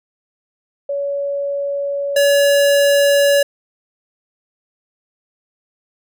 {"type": "tone pair in turn", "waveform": ["sine", "square"], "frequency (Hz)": [564, 567.1], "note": ["C#5", "C#5"], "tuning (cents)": [30, 39], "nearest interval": "unison", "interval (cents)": 9, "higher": "second", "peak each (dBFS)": [-18, -11], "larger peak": "second", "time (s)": [[0.89, 2.16], [2.16, 3.43]], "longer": "neither", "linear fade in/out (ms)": 5, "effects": []}